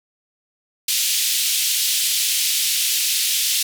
pink band-pass noise, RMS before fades -20 dBFS, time 0.88-3.63 s, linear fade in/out 5 ms, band 2900 to 16000 Hz, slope 24 dB/octave, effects none

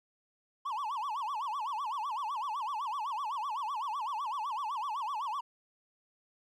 triangle tone with vibrato, 987.8 Hz, B5, in tune, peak -31 dBFS, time 0.65-5.41 s, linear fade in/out 10 ms, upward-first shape sine, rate 7.9 Hz, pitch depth 280 cents each way, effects none

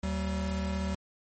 square tone pair together, 76 / 191.08 Hz, D#2 / G3, -40 / -44 cents, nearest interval octave + major third, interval 1596 cents, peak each -33 / -33 dBFS, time 0.03-0.95 s, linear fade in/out 5 ms, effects MP3 32 kbps

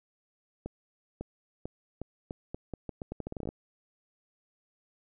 accelerating click train, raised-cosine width 2 ms, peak -23 dBFS, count 19, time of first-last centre 0.66-3.49 s, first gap 550 ms, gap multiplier 0.81, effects none

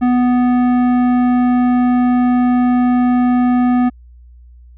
triangle tone with tanh clipping, 247.4 Hz, B3, 3 cents sharp, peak -12 dBFS, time 0.01-3.9 s, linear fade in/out 20 ms, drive 17 dB, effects added 60 Hz sine -38 dBFS peak until 4.77 s

